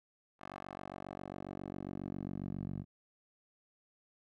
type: tone with band-pass filter sweep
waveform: 10% pulse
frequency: 47.37 Hz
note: F#1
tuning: 41 cents sharp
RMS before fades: -43 dBFS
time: 0.39-2.85 s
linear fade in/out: 50 ms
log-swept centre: 1100 to 150 Hz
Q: 1.1
effects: none